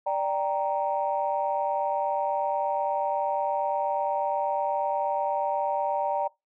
sine chord, G minor, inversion second, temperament equal, 587.3 / 784 / 932.3 Hz, D5 / G5 / Bb5, 0 / 0 / 0 cents, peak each -28 dBFS, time 0.06-6.28 s, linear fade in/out 10 ms, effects noise-tail reverb RT60 0.2 s tail -23 dB re dry + tanh soft clip ceiling -15 dBFS

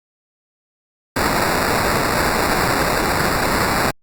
white noise with sample-and-hold, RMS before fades -18 dBFS, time 1.16-3.91 s, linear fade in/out 5 ms, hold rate 3150 Hz, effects Opus 48 kbps

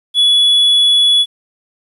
triangle tone, 3400 Hz, G#7, 40 cents sharp, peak -6 dBFS, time 0.14-1.26 s, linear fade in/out 50 ms, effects resampled to 32000 Hz + 8-bit

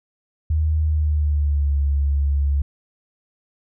sine tone with pitch glide, 77.78 to 70.51 Hz, D#2 to C#2, 0 to +30 cents, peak -16 dBFS, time 0.5-2.62 s, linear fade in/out 5 ms, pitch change -170 cents, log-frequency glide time 0.82-1.77 s, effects none

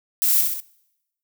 violet noise with echo, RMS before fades -19 dBFS, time 0.22-0.41 s, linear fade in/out 0 ms, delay 64 ms, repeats 3, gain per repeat -4 dB, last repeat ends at 0.602 s, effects noise-tail reverb RT60 0.9 s tail -24 dB re dry

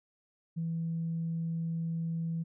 sine tone, 165 Hz, E3, 2 cents sharp, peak -30 dBFS, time 0.56-2.44 s, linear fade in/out 20 ms, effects tanh soft clip ceiling -26 dBFS

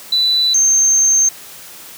sine tone pair in turn, 3979 / 6335 Hz, B7 / G8, +12 / +17 cents, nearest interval minor sixth, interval 805 cents, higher second, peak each -11 / -9 dBFS, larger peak second, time 0.12-0.54 / 0.54-1.29 s, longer second, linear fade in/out 5 ms, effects white hiss -36 dBFS RMS until 1.97 s + high-pass 100 Hz 12 dB/octave

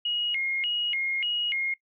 sine tone with vibrato, 2489 Hz, D#7, in tune, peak -25 dBFS, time 0.05-1.74 s, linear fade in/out 5 ms, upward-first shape square, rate 1.7 Hz, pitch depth 260 cents each way, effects noise-tail reverb RT60 0.1 s tail -21 dB re dry

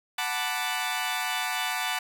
15% pulse chord, B minor seventh, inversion second, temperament equal, 740 / 880 / 987.8 / 1174.7 Hz, F#5 / A5 / B5 / D6, 0 / 0 / 0 / 0 cents, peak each -25 / -26 / -29 / -28 dBFS, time 0.18-1.99 s, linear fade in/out 5 ms, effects none

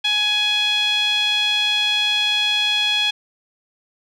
sawtooth tone with band-pass filter, 837 Hz, G#5, 13 cents sharp, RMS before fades -19 dBFS, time 0.04-3.11 s, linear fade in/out 10 ms, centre 3100 Hz, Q 9.6, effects none

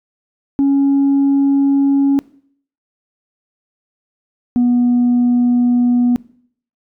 sine tone pair in turn, 277.4 / 243.7 Hz, C#4 / B3, +1 / -23 cents, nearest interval major second, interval 224 cents, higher first, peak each -8 dBFS, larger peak neither, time 0.59-2.19 / 4.56-6.16 s, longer neither, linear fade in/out 0 ms, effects noise-tail reverb RT60 0.6 s tail -22 dB re dry + tanh soft clip ceiling -8 dBFS

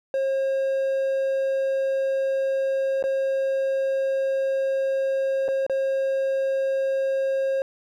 triangle tone with dropouts, 538 Hz, C5, 48 cents sharp, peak -19 dBFS, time 0.14-7.62 s, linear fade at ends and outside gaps 1 ms, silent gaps 3.026-3.039 / 5.481-5.486 / 5.665-5.697 s, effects none

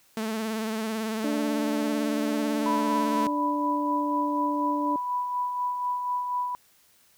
sawtooth tone with vibrato, 220 Hz, A3, in tune, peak -24 dBFS, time 0.17-3.27 s, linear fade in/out 2 ms, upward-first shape sine, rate 18 Hz, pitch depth 39 cents each way
harmonic tone, 293.7 Hz, D4, in tune, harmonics 1 / 2 / 3, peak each -27 / -34 / -46 dBFS, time 1.24-4.96 s, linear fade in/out 2 ms
sine tone with tremolo, 987.8 Hz, B5, in tune, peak -24 dBFS, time 2.66-6.55 s, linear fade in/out 0 ms, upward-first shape sine, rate 4.1 Hz, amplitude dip 40%
effects white hiss -61 dBFS RMS until 7.17 s

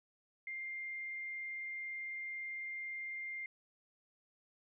sine tone, 2106 Hz, C7, 11 cents sharp, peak -40 dBFS, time 0.47-3.46 s, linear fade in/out 2 ms, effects none

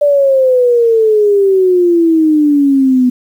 sine exponential sweep, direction down, 587.3 to 247.4 Hz, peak -6 dBFS, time 0.01-3.1 s, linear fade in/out 10 ms, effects 7-bit

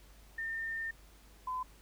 sine tone pair in turn, 1811 / 1016.4 Hz, A6 / B5, +49 / +49 cents, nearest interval minor seventh, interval 1000 cents, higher first, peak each -35 / -34 dBFS, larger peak second, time 0.38-0.91 / 1.47-1.63 s, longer first, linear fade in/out 5 ms, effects added 50 Hz sine -57 dBFS peak until 1.81 s + pink hiss -62 dBFS RMS until 1.81 s

